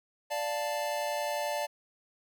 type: chord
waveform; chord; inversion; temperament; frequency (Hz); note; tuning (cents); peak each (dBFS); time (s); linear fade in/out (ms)
square; D minor; none; equal; 587.3 / 698.5 / 880; D5 / F5 / A5; 0 / 0 / 0; -34 / -38 / -36; 0.3-1.67; 20
effects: none